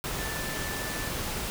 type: tone in noise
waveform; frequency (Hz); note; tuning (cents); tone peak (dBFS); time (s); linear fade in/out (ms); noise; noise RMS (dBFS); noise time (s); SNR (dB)
sine; 1760; A6; 0; -38; 0.19-1.09; 0; pink; -33; 0.04-1.5; -8
effects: none